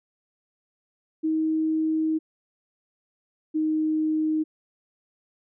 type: tone pair in turn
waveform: sine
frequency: 316 / 311.8 Hz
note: D#4 / D#4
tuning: +27 / +4 cents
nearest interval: unison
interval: 23 cents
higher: first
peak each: -21 dBFS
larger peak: neither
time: 1.23-2.19 / 3.54-4.44 s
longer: first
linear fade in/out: 20 ms
effects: none